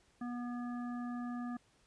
harmonic tone, 242.6 Hz, B3, 31 cents flat, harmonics 1 / 3 / 5 / 7, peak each -38 / -49 / -50 / -55 dBFS, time 0.21-1.57 s, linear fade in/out 5 ms, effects pink hiss -70 dBFS RMS until 1.86 s + resampled to 22050 Hz

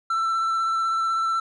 triangle tone with vibrato, 1336 Hz, E6, 23 cents sharp, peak -19 dBFS, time 0.1-1.4 s, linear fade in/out 5 ms, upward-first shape sine, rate 16 Hz, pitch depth 14 cents each way, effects resampled to 24000 Hz

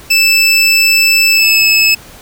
25% pulse tone with pitch glide, 2637 to 2599 Hz, E7 to E7, 0 to -25 cents, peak -3 dBFS, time 0.1-1.95 s, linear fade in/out 10 ms, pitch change -25 cents, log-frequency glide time 1.3-1.62 s, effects pink hiss -36 dBFS RMS until 2.21 s

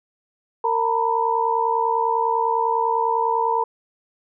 sine tone cluster, 458.4 / 908 / 978 Hz, A#4 / A#5 / B5, -29 / -46 / -17 cents, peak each -24 / -21 / -22 dBFS, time 0.64-3.64 s, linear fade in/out 5 ms, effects none

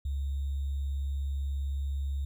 sine tone with sample-and-hold, 69.3 Hz, C#2, in tune, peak -29 dBFS, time 0.05-2.25 s, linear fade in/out 5 ms, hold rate 3675 Hz, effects none

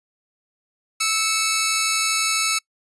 10% pulse tone pair together, 1311.8 / 2217 Hz, E6 / C#7, -9 / 0 cents, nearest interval major sixth, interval 909 cents, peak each -13 / -13 dBFS, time 1-2.59 s, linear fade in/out 10 ms, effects noise-tail reverb RT60 0.1 s tail -26 dB re dry + resampled to 24000 Hz

